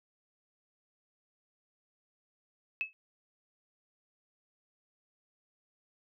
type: tone with exponential decay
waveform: sine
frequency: 2595 Hz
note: E7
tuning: 28 cents flat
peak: -26 dBFS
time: 2.81-2.93 s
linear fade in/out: 0 ms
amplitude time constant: 25 ms
effects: none